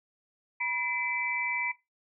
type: tone cluster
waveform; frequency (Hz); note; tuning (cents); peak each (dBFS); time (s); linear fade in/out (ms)
sine; 968 / 2030 / 2322; B5 / B6 / D7; -35 / +47 / -20; -35 / -32 / -31; 0.6-1.72; 10
effects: noise-tail reverb RT60 0.2 s tail -18 dB re dry